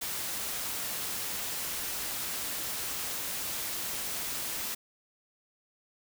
white noise, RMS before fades -35 dBFS, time 0.01-4.75 s, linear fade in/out 10 ms, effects none

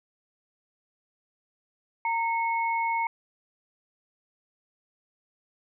sine tone pair together, 921 / 2191 Hz, A#5 / C#7, -21 / -21 cents, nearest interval octave + minor third, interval 1500 cents, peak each -25 / -31 dBFS, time 2.05-3.07 s, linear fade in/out 2 ms, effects none

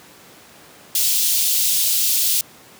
white high-pass noise, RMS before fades -18 dBFS, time 0.95-2.41 s, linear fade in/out 2 ms, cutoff 3100 Hz, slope 24 dB/octave, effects pink hiss -45 dBFS RMS until 2.79 s + high-pass 150 Hz 12 dB/octave

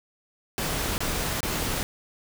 pink noise bursts, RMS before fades -28 dBFS, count 3, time 0.58-1.83 s, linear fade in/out 0 ms, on 400 ms, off 25 ms, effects none

